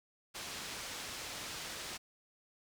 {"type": "low-pass noise", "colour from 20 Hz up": "white", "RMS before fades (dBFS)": -44, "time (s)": [0.34, 1.98], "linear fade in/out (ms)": 20, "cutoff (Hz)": 6000, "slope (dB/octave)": 12, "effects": []}